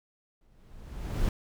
brown noise with exponential growth, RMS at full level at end -24 dBFS, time 0.41-1.29 s, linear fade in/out 2 ms, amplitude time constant 190 ms, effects none

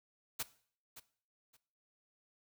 white noise with echo, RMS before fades -37 dBFS, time 0.39-0.43 s, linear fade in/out 10 ms, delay 570 ms, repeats 2, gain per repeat -14 dB, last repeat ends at 1.57 s, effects noise-tail reverb RT60 0.5 s tail -17 dB re dry

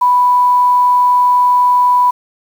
sine tone with quantisation, 988 Hz, B5, in tune, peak -7 dBFS, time 0.01-2.11 s, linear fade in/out 10 ms, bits 6, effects none

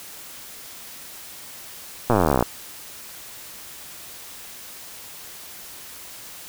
slowing click train, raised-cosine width 1 ms, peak -4 dBFS, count 28, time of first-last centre 2.1-2.426 s, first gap 8 ms, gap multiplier 1.03, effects white hiss -40 dBFS RMS until 6.48 s

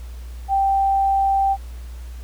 sine tone, 783 Hz, G5, 2 cents flat, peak -15 dBFS, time 0.48-1.57 s, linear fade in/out 50 ms, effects added 60 Hz sine -31 dBFS peak until 2.23 s + pink hiss -49 dBFS RMS until 2.23 s

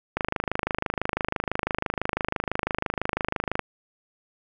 click train, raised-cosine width 0.5 ms, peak -9 dBFS, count 90, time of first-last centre 0.17-3.593 s, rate 26 Hz, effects none

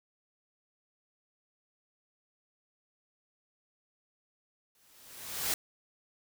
white noise with exponential growth, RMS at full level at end -29 dBFS, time 4.75-5.54 s, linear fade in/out 2 ms, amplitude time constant 170 ms, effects none

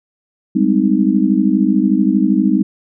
sine chord, Ab major seventh, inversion third, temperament just, 194.67 / 207.7 / 259.6 / 311.5 Hz, G3 / Ab3 / C4 / Eb4, -12 / 0 / -13 / +2 cents, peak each -16 dBFS, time 0.55-2.63 s, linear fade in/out 10 ms, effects none

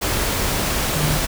sine tone in noise, 151.2 Hz, D#3, 49 cents flat, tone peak -20 dBFS, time 0.94-1.19 s, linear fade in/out 20 ms, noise pink, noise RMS -21 dBFS, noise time 0.01-1.27 s, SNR -2 dB, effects none

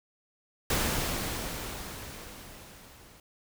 pink noise with level ramp, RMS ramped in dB -27 to -55 dBFS, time 0.7-3.2 s, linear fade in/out 2 ms, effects none

